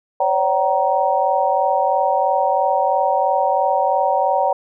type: tone cluster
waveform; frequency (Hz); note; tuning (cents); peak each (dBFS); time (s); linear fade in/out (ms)
sine; 530 / 573 / 763 / 939; C5 / D5 / G5 / A#5; +22 / -43 / -47 / +12; -23 / -20 / -18 / -20; 0.2-4.53; 5
effects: none